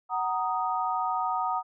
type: chord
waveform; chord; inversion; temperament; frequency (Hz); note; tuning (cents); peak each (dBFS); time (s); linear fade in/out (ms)
sine; D# minor; first; just; 746.7 / 933.4 / 1244.5; F#5 / A#5 / D#6; +16 / +2 / 0; -30; 0.09-1.63; 50
effects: none